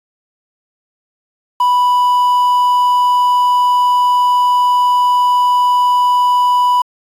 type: tone with quantisation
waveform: triangle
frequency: 987 Hz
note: B5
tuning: 1 cent flat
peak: -7 dBFS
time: 1.6-6.82 s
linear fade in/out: 5 ms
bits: 6
effects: resampled to 32000 Hz